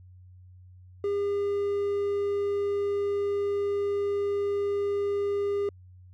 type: tone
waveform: triangle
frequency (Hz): 404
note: G#4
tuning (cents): -48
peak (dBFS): -23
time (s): 1.04-5.69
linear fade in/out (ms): 2
effects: added 91 Hz sine -48 dBFS peak until 6.13 s